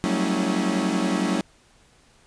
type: tone cluster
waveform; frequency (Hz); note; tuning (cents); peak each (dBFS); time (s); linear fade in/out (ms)
40% pulse; 183 / 193.9 / 224.3 / 276.1 / 321.8; F#3 / G3 / A3 / C#4 / E4; -19 / -19 / +34 / -7 / -42; -27; 0.04-1.41; 0
effects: pink hiss -57 dBFS RMS until 2.26 s + resampled to 22050 Hz